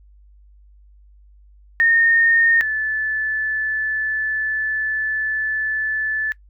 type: tone pair in turn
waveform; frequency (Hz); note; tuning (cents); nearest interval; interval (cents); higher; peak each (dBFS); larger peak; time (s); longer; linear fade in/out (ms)
sine; 1835 / 1742.4; A#6 / A6; -28 / -17; minor second; 89; first; -12 / -19; first; 1.8-2.61 / 2.61-6.32; second; 0
effects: noise-tail reverb RT60 0.1 s tail -21 dB re dry + added 50 Hz sine -46 dBFS peak until 6.49 s